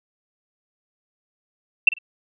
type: tone with echo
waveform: sine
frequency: 2684 Hz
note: E7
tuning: 31 cents sharp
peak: -7 dBFS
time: 1.87-1.89 s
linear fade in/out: 5 ms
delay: 48 ms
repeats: 2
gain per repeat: -15 dB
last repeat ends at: 1.986 s
effects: none

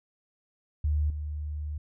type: tone with level steps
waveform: sine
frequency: 75 Hz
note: D2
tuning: 37 cents sharp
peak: -23 / -31 dBFS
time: 0.84-1.78 s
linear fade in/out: 5 ms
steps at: 1.1 s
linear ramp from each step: 2 ms
effects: none

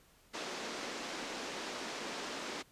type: band-pass noise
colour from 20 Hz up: pink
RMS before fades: -42 dBFS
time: 0.33-2.63 s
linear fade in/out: 20 ms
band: 240 to 6700 Hz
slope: 24 dB/octave
effects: pink hiss -65 dBFS RMS until 2.71 s + resampled to 32000 Hz

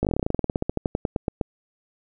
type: slowing click train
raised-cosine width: 2 ms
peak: -9 dBFS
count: 25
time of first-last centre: 0.03-1.412 s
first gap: 18 ms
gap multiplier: 1.09
effects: none

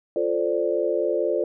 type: chord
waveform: sine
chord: D minor seventh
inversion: first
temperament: equal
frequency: 349.2 / 440 / 523.3 / 587.3 Hz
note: F4 / A4 / C5 / D5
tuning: 0 / 0 / 0 / 0 cents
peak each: -26 dBFS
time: 0.16-1.44 s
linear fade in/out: 2 ms
effects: none

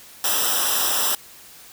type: noise with comb filter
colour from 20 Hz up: white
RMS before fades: -21 dBFS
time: 0.24-1.15 s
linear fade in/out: 2 ms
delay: 0.45 ms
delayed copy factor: -0.9
effects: white hiss -45 dBFS RMS until 1.72 s

